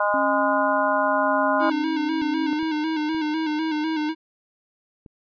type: harmonic tone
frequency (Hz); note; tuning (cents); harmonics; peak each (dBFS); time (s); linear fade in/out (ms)
205.7; G#3; -16; 3 / 4 / 5 / 6 / 7; -23 / -27 / -23 / -31 / -26; 0-1.7; 5
type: tone with tremolo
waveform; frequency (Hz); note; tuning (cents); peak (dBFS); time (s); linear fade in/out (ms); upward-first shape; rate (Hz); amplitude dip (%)
sine; 272.3; C#4; -31; -25; 0.14-2.53; 0; sine; 0.92; 35
type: tone with vibrato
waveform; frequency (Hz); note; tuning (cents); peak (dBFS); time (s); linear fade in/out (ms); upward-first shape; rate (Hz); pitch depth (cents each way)
square; 311.1; D#4; 0; -23; 1.59-4.15; 50; square; 4; 46
type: clicks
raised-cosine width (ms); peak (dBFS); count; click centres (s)
3; -31; 4; 2.219 / 2.629 / 3.147 / 5.062
effects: resampled to 11025 Hz